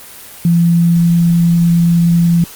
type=tone; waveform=sine; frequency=170 Hz; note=F3; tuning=46 cents flat; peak=-7 dBFS; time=0.45-2.44 s; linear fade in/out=2 ms; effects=white hiss -34 dBFS RMS until 2.55 s + Opus 32 kbps